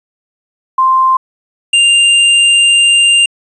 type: tone pair in turn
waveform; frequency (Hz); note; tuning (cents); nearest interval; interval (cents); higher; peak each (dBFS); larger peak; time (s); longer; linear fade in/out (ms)
sine / square; 1046.5 / 2794; C6 / F7; 0 / 0; octave + perfect fourth; 1700; second; -6; neither; 0.78-1.17 / 1.73-3.26; second; 5
effects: resampled to 24000 Hz + 8-bit